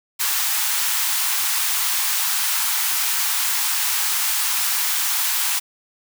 white high-pass noise, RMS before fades -21 dBFS, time 0.19-5.6 s, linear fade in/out 20 ms, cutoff 800 Hz, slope 48 dB/octave, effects none

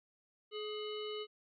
harmonic tone with a mistuned harmonic, 425 Hz, G#4, 40 cents sharp, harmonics 1 / 3 / 5 / 7 / 9 / 10, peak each -40 / -50 / -54 / -46 / -54 / -56 dBFS, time 0.51-1.27 s, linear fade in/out 50 ms, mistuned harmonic 3, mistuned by -39 cents, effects none

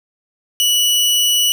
sawtooth tone, 2945 Hz, F#7, 9 cents flat, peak -9 dBFS, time 0.6-1.52 s, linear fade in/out 0 ms, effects none

